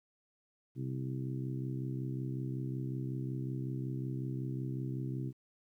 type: harmonic tone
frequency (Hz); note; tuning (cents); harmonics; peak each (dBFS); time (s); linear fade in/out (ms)
65.41; C2; 0; 2 / 3 / 4 / 5 / 6; -36 / -46 / -44 / -44 / -51; 0.75-5.33; 50
effects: 12-bit